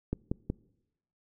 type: click train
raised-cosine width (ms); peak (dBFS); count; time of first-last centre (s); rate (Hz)
3; -17; 3; 0.13-0.5; 5.4
effects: noise-tail reverb RT60 0.9 s tail -24 dB re dry